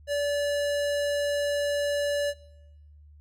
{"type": "tone with low-pass filter", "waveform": "square", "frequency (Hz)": 577, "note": "D5", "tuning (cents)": -31, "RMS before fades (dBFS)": -27, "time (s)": [0.07, 2.34], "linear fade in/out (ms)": 50, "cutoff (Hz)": 12000, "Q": 0.54, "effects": ["noise-tail reverb RT60 1.0 s tail -23 dB re dry", "added 74 Hz sine -49 dBFS peak until 3.2 s"]}